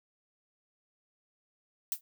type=noise with exponential decay; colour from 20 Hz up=violet; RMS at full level=-27 dBFS; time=1.92-2.01 s; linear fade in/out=1 ms; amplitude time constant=18 ms; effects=none